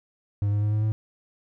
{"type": "tone with pitch steps", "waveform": "triangle", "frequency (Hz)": [101.9, 103.5, 105.13, 106.78, 108.46], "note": ["G#2", "G#2", "G#2", "G#2", "A2"], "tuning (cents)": [-32, -5, 22, 49, -24], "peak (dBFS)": -19, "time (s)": [0.42, 0.92], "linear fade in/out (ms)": 0, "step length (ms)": 100, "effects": []}